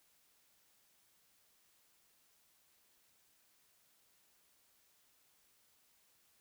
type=silence; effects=white hiss -72 dBFS RMS until 6.4 s